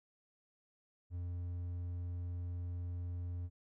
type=tone with hard clipping; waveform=triangle; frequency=88 Hz; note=F2; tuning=14 cents sharp; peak=-39 dBFS; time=1.1-3.5 s; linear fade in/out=50 ms; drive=6 dB; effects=none